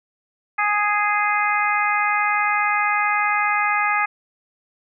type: harmonic tone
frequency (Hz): 415.3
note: G#4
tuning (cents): 0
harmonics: 2 / 3 / 4 / 5 / 6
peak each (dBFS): -23 / -22 / -25 / -23 / -27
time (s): 0.58-4.06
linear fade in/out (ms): 10
effects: none